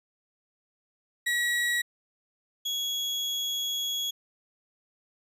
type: tone pair in turn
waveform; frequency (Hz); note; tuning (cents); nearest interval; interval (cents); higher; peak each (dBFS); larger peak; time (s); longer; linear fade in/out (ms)
35% pulse; 1919 / 3338; A#6 / G#7; +50 / +8; minor seventh; 958; second; -23 / -26; first; 1.26-1.82 / 2.65-4.11; second; 10
effects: resampled to 32000 Hz